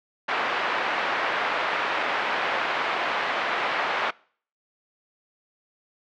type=band-pass noise; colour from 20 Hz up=pink; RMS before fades=-26 dBFS; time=0.28-4.11 s; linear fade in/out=10 ms; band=740 to 2400 Hz; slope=12 dB/octave; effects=noise-tail reverb RT60 0.5 s tail -24 dB re dry + low-pass 4000 Hz 12 dB/octave